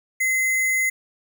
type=tone with sample-and-hold; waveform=sine; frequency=2057 Hz; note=C7; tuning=30 cents flat; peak=-18 dBFS; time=0.2-0.9 s; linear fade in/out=10 ms; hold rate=8820 Hz; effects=none